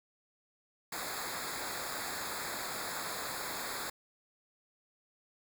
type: noise with comb filter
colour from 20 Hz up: pink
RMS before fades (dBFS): -39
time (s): 0.92-3.9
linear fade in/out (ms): 5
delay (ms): 0.34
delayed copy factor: -0.95
effects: none